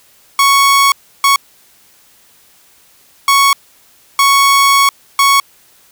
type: tone bursts at uneven times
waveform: sawtooth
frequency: 1110 Hz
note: C#6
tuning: 2 cents sharp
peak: -3 dBFS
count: 5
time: 0.39-0.92 / 1.24-1.36 / 3.28-3.53 / 4.19-4.89 / 5.19-5.4 s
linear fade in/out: 2 ms
effects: white hiss -48 dBFS RMS until 5.91 s